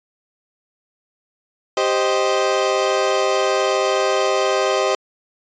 30% pulse chord, C minor, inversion second, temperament equal, 392 / 523.3 / 622.3 Hz, G4 / C5 / Eb5, 0 / 0 / 0 cents, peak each -18 dBFS, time 1.77-4.95 s, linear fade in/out 2 ms, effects resampled to 16000 Hz

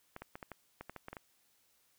clicks, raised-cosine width 0.5 ms, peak -29 dBFS, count 11, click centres 0.164 / 0.22 / 0.355 / 0.428 / 0.517 / 0.81 / 0.896 / 0.963 / 1.084 / 1.13 / 1.168 s, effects white hiss -72 dBFS RMS until 1.98 s

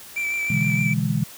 triangle tone with vibrato, 2333 Hz, D7, 12 cents flat, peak -21 dBFS, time 0.16-0.94 s, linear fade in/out 10 ms, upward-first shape triangle, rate 6.5 Hz, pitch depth 25 cents each way
click train, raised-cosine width 0.3 ms, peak -27 dBFS, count 37, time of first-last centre 0.16-0.809 s, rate 55.5 Hz
sine chord, E dominant seventh, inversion second, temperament just, 123.61 / 148.33 / 164.81 / 206 Hz, B2 / D3 / E3 / G#3, +2 / +18 / 0 / -14 cents, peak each -25 dBFS, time 0.5-1.24 s, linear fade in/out 5 ms
effects white hiss -42 dBFS RMS until 1.37 s

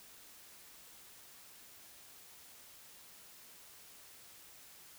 silence, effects white hiss -57 dBFS RMS until 4.98 s

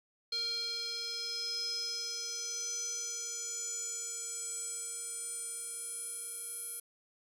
square tone with band-pass filter sweep, 466 Hz, A#4, 1 cent flat, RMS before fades -39 dBFS, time 0.32-6.8 s, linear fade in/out 5 ms, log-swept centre 4200 to 11000 Hz, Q 8.6, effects 11-bit

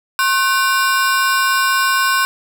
40% pulse ring-modulated tone, 1293 Hz, E6, 34 cents flat, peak -9 dBFS, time 0.19-2.25 s, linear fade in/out 0 ms, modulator 220 Hz, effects none

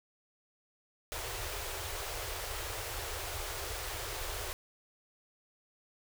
pink band-stop noise, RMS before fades -39 dBFS, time 1.12-4.53 s, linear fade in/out 0 ms, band 110 to 360 Hz, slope 48 dB/octave, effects none

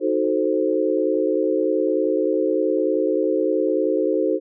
sine chord, D# diminished seventh, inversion none, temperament equal, 311.1 / 370 / 440 / 523.3 Hz, D#4 / F#4 / A4 / C5, 0 / 0 / 0 / 0 cents, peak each -23 dBFS, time 0-4.4 s, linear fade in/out 50 ms, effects none

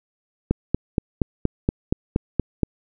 click train, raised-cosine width 3 ms, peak -5 dBFS, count 10, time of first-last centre 0.51-2.633 s, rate 4.24 Hz, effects none

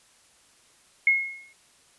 sine tone with exponential decay, 2164 Hz, C#7, 42 cents flat, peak -14 dBFS, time 1.07-1.53 s, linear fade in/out 2 ms, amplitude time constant 98 ms, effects white hiss -59 dBFS RMS until 1.98 s + resampled to 24000 Hz

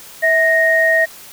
sine tone pair together, 649.8 / 1864.7 Hz, E5 / A#6, -25 / 0 cents, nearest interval octave + tritone, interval 1825 cents, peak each -15 / -12 dBFS, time 0.22-1.06 s, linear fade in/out 20 ms, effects white hiss -38 dBFS RMS until 1.32 s

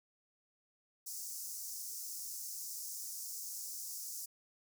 pink high-pass noise, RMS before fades -44 dBFS, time 1.06-4.26 s, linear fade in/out 10 ms, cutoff 5300 Hz, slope 48 dB/octave, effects none

